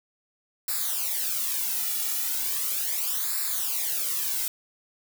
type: noise with flanger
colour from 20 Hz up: blue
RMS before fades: -28 dBFS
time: 0.68-4.48 s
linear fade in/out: 2 ms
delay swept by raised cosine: 0.32 to 1.92 ms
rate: 0.37 Hz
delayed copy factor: -0.85
effects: none